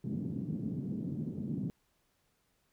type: band-pass noise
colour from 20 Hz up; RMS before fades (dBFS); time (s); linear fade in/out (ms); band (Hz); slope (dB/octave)
white; -37; 0.04-1.7; 0; 130 to 240; 24
effects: pink hiss -75 dBFS RMS until 2.72 s